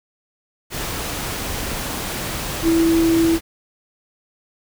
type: tone in noise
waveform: sine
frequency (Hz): 329.6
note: E4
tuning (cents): 0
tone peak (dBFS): -13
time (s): 2.62-3.39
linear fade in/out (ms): 50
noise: pink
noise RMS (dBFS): -26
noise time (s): 0.7-3.41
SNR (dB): +10
effects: none